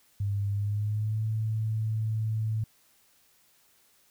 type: tone with pitch glide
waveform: sine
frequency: 100.7 to 109.81 Hz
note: G2 to A2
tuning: +47 to -3 cents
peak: -26 dBFS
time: 0.2-2.64 s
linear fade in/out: 5 ms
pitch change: +150 cents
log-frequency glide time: 0.5-1.24 s
effects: white hiss -64 dBFS RMS until 4.1 s